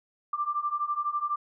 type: beating tone pair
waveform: sine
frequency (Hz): 1174.7 / 1186.7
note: D6 / D6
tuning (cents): 0 / +18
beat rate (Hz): 12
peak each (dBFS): -31 / -29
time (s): 0.33-1.36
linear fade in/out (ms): 5
effects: none